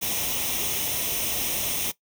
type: noise with comb filter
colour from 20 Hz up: white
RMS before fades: -27 dBFS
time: 0.01-1.92 s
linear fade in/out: 20 ms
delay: 0.33 ms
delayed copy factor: +0.65
effects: noise-tail reverb RT60 0.1 s tail -17 dB re dry